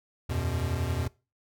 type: chord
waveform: square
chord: E suspended second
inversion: none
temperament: equal with one note detuned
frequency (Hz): 81.23 / 92.5 / 123.47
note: E2 / F#2 / B2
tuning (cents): -25 / 0 / 0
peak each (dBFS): -32 / -33 / -33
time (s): 0.29-1.08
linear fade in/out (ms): 10
effects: noise-tail reverb RT60 0.3 s tail -22 dB re dry